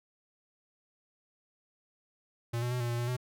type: tone with pitch steps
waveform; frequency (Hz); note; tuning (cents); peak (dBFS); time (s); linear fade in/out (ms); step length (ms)
square; 117.7 / 122 / 124.7 / 119.5 / 118.8 / 120.3 / 125.3; A#2 / B2 / B2 / A#2 / A#2 / B2 / B2; +17 / -21 / +17 / +43 / +33 / -45 / +25; -31; 2.53-3.167; 10; 91
effects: none